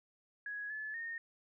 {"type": "tone with pitch steps", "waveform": "sine", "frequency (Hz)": [1669, 1725, 1839], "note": ["G#6", "A6", "A#6"], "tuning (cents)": [8, -35, -24], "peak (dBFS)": -39, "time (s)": [0.46, 1.18], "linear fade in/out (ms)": 2, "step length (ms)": 240, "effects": []}